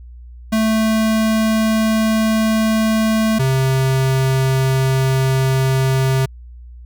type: tone pair in turn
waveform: square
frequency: 220 / 132.55 Hz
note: A3 / C3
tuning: 0 / +23 cents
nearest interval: major sixth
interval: 877 cents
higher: first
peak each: -14 dBFS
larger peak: neither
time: 0.52-3.39 / 3.39-6.26 s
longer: neither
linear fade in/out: 10 ms
effects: added 60 Hz sine -34 dBFS peak until 6.85 s